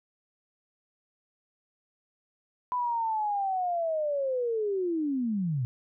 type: linear sweep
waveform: sine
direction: down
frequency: 1002 to 116.54 Hz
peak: -26 dBFS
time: 2.72-5.65 s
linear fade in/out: 0 ms
effects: none